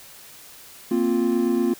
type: chord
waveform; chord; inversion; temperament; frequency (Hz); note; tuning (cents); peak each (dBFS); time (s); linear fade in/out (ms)
triangle; Bb suspended second; none; equal; 233.1 / 261.6 / 349.2; Bb3 / C4 / F4; 0 / 0 / 0; -21 / -22 / -20; 0.91-1.74; 5
effects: white hiss -45 dBFS RMS until 1.79 s